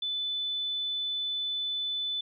sine tone, 3500 Hz, A7, 10 cents flat, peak -29 dBFS, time 0.02-2.21 s, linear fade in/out 5 ms, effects none

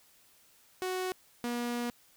sawtooth tone pair in turn, 370 / 240.1 Hz, F#4 / B3, 0 / -49 cents, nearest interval perfect fifth, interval 749 cents, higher first, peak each -28 dBFS, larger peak neither, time 0.82-1.12 / 1.44-1.9 s, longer second, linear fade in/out 0 ms, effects white hiss -63 dBFS RMS until 2.16 s

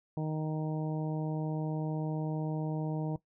harmonic tone, 155.56 Hz, D#3, in tune, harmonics 1 / 2 / 3 / 4 / 5 / 6, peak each -32 / -38 / -42 / -44 / -46 / -48 dBFS, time 0.17-3.16 s, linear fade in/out 2 ms, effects noise-tail reverb RT60 0.1 s tail -17 dB re dry

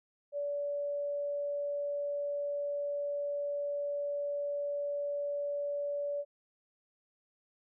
sine tone, 575 Hz, D5, 37 cents flat, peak -32 dBFS, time 0.32-6.25 s, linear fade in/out 50 ms, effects none

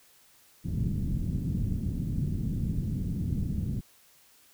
white low-pass noise, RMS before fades -30 dBFS, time 0.64-3.81 s, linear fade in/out 20 ms, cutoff 200 Hz, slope 24 dB/octave, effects white hiss -60 dBFS RMS until 4.53 s

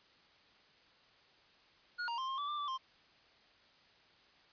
square tone with pitch steps, 1441 / 937 / 1051 / 1065 / 1155 / 1185 / 1162 / 1051 Hz, F#6 / A#5 / C6 / C6 / D6 / D6 / D6 / C6, -46 / +9 / +7 / +30 / -29 / +15 / -19 / +7 cents, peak -37 dBFS, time 1.98-2.78 s, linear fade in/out 20 ms, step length 100 ms, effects white hiss -65 dBFS RMS until 4.52 s + resampled to 11025 Hz

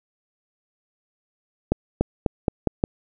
accelerating click train, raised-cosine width 2 ms, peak -5 dBFS, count 6, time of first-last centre 1.72-2.839 s, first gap 290 ms, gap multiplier 0.87, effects none

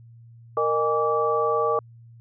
sine tone cluster, 463.7 / 613 / 821 / 1156 Hz, A#4 / D#5 / G#5 / D6, -9 / -26 / -20 / -28 cents, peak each -23 / -27 / -30 / -24 dBFS, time 0.57-1.79 s, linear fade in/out 2 ms, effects added 116 Hz sine -45 dBFS peak until 2.2 s

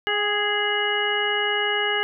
harmonic tone with a mistuned harmonic, 415.3 Hz, G#4, in tune, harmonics 1 / 2 / 3 / 4 / 5 / 7, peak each -27 / -29 / -32 / -26 / -28 / -26 dBFS, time 0.07-2.03 s, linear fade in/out 0 ms, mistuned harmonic 2, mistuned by -26 cents, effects none

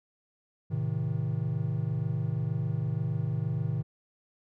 triangle chord, A diminished, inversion none, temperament just, 110 / 132 / 158.4 Hz, A2 / C3 / Eb3, 0 / +16 / +31 cents, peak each -30 dBFS, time 0.7-3.83 s, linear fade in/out 20 ms, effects none

